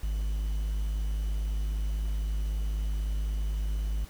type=tone with quantisation; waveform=triangle; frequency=51.91 Hz; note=G#1; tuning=in tune; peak=-25 dBFS; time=0.03-4.05 s; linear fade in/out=5 ms; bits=9; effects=pink hiss -52 dBFS RMS until 4.09 s